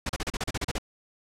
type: noise bursts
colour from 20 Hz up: pink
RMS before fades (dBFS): -29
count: 11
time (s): 0.06-0.784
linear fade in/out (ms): 5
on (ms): 34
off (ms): 35
effects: low-pass 8000 Hz 12 dB/octave